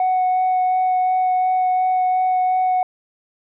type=tone with vibrato; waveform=sine; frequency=740 Hz; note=F#5; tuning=in tune; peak=-13 dBFS; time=0-2.83 s; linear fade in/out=2 ms; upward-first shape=sine; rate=2.8 Hz; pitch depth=8 cents each way; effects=tanh soft clip ceiling -13 dBFS